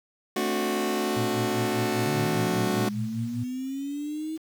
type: chord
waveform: sawtooth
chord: D dominant seventh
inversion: second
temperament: just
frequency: 220.2 / 264.3 / 293.7 / 367.1 Hz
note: A3 / C4 / D4 / F#4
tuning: +2 / +18 / 0 / -14 cents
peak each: -26 / -30 / -28 / -24 dBFS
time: 0.36-2.89 s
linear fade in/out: 5 ms
type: tone with tremolo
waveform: sine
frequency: 116.54 Hz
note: A#2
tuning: in tune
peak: -27 dBFS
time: 1.16-3.44 s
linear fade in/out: 10 ms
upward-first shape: sine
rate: 5 Hz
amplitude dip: 90%
type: linear sweep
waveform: sine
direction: up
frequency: 140 to 320.7 Hz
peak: -29 dBFS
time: 2.05-4.38 s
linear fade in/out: 20 ms
effects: 8-bit